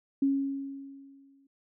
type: tone with exponential decay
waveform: sine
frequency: 274.9 Hz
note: C#4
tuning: 14 cents flat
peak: -21 dBFS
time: 0.22-1.47 s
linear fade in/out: 5 ms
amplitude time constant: 270 ms
effects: none